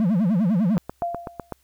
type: tone with vibrato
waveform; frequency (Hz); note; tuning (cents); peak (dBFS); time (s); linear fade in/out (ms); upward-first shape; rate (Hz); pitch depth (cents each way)
triangle; 196; G3; 0; -15; 0-0.78; 0; sine; 10; 280
type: click train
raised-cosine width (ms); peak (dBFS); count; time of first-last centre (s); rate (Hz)
1; -15; 7; 0.77-1.523; 7.97
type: tone with exponential decay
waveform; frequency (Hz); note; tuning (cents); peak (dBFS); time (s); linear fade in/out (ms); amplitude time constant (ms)
sine; 690; F5; -21; -20; 1.02-1.53; 2; 110
effects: added 66 Hz sine -65 dBFS peak until 1.63 s + white hiss -65 dBFS RMS until 1.63 s